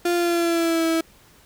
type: tone with pitch glide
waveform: 35% pulse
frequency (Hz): 348.2 to 326.8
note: F4 to E4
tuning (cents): -5 to -15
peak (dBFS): -17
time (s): 0.05-1.01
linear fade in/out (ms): 5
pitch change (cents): -110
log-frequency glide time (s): 0.15-0.85
effects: pink hiss -53 dBFS RMS until 1.45 s